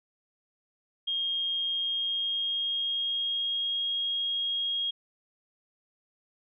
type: tone with pitch glide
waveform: sine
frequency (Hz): 3237 to 3269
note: G#7 to G#7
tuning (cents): -45 to -28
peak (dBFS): -27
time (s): 1.07-4.91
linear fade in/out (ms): 10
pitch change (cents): +17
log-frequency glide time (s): 1.74-3.89
effects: none